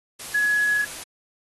sine tone in noise, 1685 Hz, G#6, 25 cents sharp, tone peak -18 dBFS, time 0.34-0.85 s, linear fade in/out 10 ms, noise white, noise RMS -36 dBFS, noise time 0.19-1.04 s, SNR +15 dB, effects AAC 32 kbps

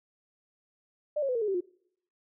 sine tone with pitch steps, 598 / 548.4 / 502.9 / 461.1 / 422.8 / 387.8 / 355.6 Hz, D5 / C#5 / B4 / A#4 / G#4 / G4 / F4, +31 / -19 / +31 / -19 / +31 / -19 / +31 cents, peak -26 dBFS, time 1.16-1.608 s, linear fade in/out 10 ms, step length 64 ms, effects noise-tail reverb RT60 0.7 s tail -25 dB re dry

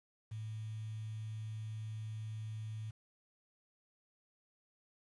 sine tone with quantisation, 109 Hz, A2, 16 cents flat, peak -40 dBFS, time 0.31-2.91 s, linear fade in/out 10 ms, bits 10, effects resampled to 24000 Hz

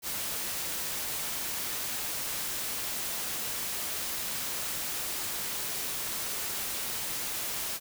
white noise, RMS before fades -34 dBFS, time 0.02-7.8 s, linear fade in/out 50 ms, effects none

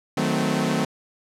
sawtooth chord, D# diminished seventh, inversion none, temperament equal with one note detuned, 155.56 / 185 / 220 / 257.7 Hz, D#3 / F#3 / A3 / C4, 0 / 0 / 0 / -26 cents, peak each -23 / -23 / -22 / -22 dBFS, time 0.17-0.85 s, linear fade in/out 5 ms, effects low-pass 10000 Hz 12 dB/octave

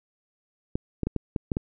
clicks, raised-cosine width 3 ms, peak -13 dBFS, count 7, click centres 0.755 / 1.033 / 1.07 / 1.163 / 1.362 / 1.518 / 1.569 s, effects none

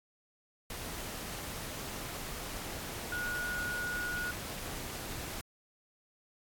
sine tone in noise, 1450 Hz, F#6, 35 cents flat, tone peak -34 dBFS, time 3.12-4.31 s, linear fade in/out 2 ms, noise pink, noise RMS -41 dBFS, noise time 0.7-5.41 s, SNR +4 dB, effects AAC 64 kbps

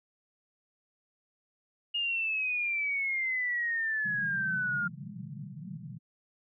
sine exponential sweep, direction down, 2857 to 1400 Hz, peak -28 dBFS, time 1.94-4.88 s, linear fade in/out 10 ms
pink band-pass noise, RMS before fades -42 dBFS, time 4.04-5.99 s, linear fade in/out 20 ms, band 120 to 210 Hz, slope 96 dB/octave
effects none

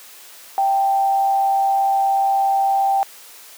sine tone with frequency modulation, 784 Hz, G5, in tune, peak -14 dBFS, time 0.58-3.03 s, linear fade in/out 0 ms, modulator 117 Hz, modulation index 0.28, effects white hiss -42 dBFS RMS until 3.57 s + high-pass 400 Hz 12 dB/octave

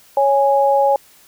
sine tone pair together, 554.4 / 828.3 Hz, C#5 / G#5, 0 / -5 cents, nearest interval perfect fifth, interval 695 cents, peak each -14 dBFS, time 0.17-0.96 s, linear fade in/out 2 ms, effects white hiss -49 dBFS RMS until 1.27 s

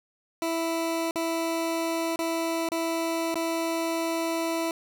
20% pulse tone with dropouts, 330 Hz, E4, 2 cents sharp, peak -21 dBFS, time 0.42-4.71 s, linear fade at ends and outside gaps 1 ms, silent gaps 1.11-1.157 / 2.16-2.19 / 2.688-2.718 / 3.343-3.356 s, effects none

